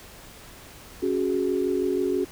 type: chord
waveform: sine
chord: C# suspended fourth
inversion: none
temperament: just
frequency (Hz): 277.2 / 369.6 / 415.8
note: C#4 / F#4 / G#4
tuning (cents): 0 / -2 / +2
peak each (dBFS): -28 / -24 / -28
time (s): 1.02-2.25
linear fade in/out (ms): 10
effects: pink hiss -46 dBFS RMS until 2.31 s

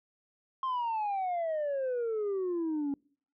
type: exponential sweep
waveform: sine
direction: down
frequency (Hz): 1068 to 275.5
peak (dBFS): -27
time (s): 0.63-2.94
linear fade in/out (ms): 2
effects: noise-tail reverb RT60 0.5 s tail -26 dB re dry + tanh soft clip ceiling -28 dBFS

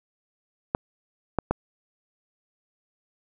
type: clicks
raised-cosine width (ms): 1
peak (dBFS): -8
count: 3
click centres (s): 0.749 / 1.387 / 1.51
effects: none

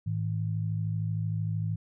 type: tone pair together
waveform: sine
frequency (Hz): 106.83 / 159.9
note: G#2 / D#3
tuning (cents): +49 / +48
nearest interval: perfect fifth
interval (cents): 699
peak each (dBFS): -29 / -32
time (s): 0.06-1.76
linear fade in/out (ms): 10
effects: none

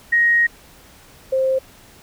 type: tone pair in turn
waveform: sine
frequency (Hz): 1878 / 527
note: A#6 / C5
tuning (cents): +12 / +12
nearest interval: octave + minor seventh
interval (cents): 2200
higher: first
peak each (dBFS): -12 / -15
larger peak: first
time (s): 0.12-0.47 / 1.32-1.59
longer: first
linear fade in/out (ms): 10
effects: pink hiss -47 dBFS RMS until 2.02 s

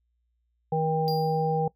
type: harmonic tone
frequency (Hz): 158.7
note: D#3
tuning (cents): +35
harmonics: 1 / 3 / 5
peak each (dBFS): -27 / -27 / -27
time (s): 0.72-1.68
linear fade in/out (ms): 5
type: tone with exponential decay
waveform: square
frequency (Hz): 4800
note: D8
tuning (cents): +37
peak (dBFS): -31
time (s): 1.08-1.59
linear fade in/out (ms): 0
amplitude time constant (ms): 110
effects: noise-tail reverb RT60 0.1 s tail -21 dB re dry + added 59 Hz sine -70 dBFS peak until 1.75 s

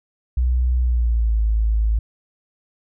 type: tone with pitch glide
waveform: sine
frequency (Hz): 62 to 54.29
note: B1 to A1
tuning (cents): +7 to -22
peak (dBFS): -15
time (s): 0.37-1.99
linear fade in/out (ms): 5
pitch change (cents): -229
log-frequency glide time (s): 0.8-1.37
effects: none

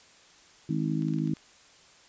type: harmonic tone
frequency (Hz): 52.8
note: G#1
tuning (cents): +29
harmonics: 3 / 4 / 5 / 6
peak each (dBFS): -29 / -33 / -32 / -33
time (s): 0.69-1.34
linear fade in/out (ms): 5
type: clicks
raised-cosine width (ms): 0.2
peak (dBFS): -33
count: 6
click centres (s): 1.022 / 1.084 / 1.137 / 1.186 / 1.274 / 1.369
effects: white hiss -56 dBFS RMS until 2.08 s + resampled to 16000 Hz

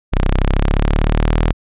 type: linear sweep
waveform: sawtooth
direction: up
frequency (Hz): 31 to 40.59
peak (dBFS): -8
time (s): 0.12-1.53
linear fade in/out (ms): 20
effects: resampled to 8000 Hz

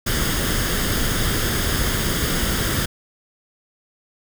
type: noise with comb filter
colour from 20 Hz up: pink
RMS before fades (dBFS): -21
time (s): 0.06-2.86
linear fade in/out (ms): 10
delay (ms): 0.6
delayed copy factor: +0.55
effects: none

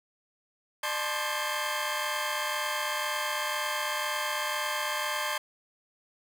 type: tone cluster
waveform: 20% pulse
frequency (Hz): 600 / 872 / 1034 / 1076 / 1590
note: D5 / A5 / C6 / C6 / G6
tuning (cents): +37 / -16 / -21 / +48 / +24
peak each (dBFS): -31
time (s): 0.83-5.38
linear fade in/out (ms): 5
effects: none

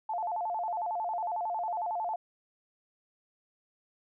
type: tone with vibrato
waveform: sine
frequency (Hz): 784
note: G5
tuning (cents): 0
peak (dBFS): -30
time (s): 0.09-2.16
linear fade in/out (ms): 5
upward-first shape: square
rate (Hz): 11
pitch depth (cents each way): 190
effects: none

